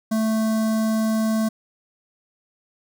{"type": "tone with notch filter", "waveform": "square", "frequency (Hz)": 220.2, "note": "A3", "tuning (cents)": 2, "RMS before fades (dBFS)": -21, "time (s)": [0.11, 1.49], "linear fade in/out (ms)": 10, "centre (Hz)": 2600, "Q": 0.71, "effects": []}